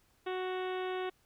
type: harmonic tone with a mistuned harmonic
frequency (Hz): 370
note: F#4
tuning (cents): 0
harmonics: 1 / 2 / 3 / 4 / 5 / 6 / 7 / 8 / 9 / 10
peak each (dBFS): -35 / -41 / -45 / -47 / -49 / -51 / -52 / -53 / -54 / -55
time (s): 0.26-1.1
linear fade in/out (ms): 10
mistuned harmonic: 7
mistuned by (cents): +27
effects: pink hiss -70 dBFS RMS until 1.25 s